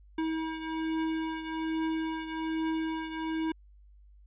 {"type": "beating tone pair", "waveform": "square", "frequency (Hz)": [320, 321.2], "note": ["D#4", "E4"], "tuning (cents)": [49, -45], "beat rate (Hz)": 1.2, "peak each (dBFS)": [-32, -38], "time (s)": [0.18, 3.52], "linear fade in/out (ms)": 5, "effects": ["added 50 Hz sine -53 dBFS peak until 4.26 s", "resampled to 8000 Hz"]}